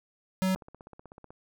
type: tone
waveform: square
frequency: 187.9 Hz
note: F#3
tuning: 27 cents sharp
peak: -25 dBFS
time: 0.42-0.55 s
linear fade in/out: 0 ms
type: click train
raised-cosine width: 1 ms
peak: -33 dBFS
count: 13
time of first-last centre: 0.56-1.305 s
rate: 16.1 Hz
effects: none